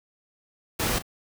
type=noise with echo; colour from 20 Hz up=pink; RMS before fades=-26 dBFS; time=0.79-0.99 s; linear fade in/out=10 ms; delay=34 ms; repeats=1; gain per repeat=-13 dB; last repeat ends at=1.024 s; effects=none